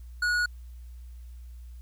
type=tone with tanh clipping; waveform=sine; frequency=1455 Hz; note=F#6; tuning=29 cents flat; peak=-25 dBFS; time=0.22-0.46 s; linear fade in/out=5 ms; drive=12 dB; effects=added 60 Hz sine -41 dBFS peak until 1.81 s + white hiss -66 dBFS RMS until 1.81 s